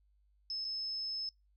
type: tone with dropouts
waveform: sine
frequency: 5210 Hz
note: E8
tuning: 21 cents flat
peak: -36 dBFS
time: 0.5-1.29 s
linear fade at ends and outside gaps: 1 ms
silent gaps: 0.645-0.649 s
effects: noise-tail reverb RT60 0.2 s tail -23 dB re dry + added 50 Hz sine -67 dBFS peak until 1.56 s